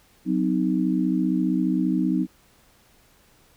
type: chord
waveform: sine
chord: C diminished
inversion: second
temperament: equal with one note detuned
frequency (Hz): 185 / 256.1 / 311.1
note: Gb3 / C4 / Eb4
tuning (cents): 0 / -37 / 0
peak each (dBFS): -24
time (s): 0.25-2.27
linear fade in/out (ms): 50
effects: pink hiss -58 dBFS RMS until 3.56 s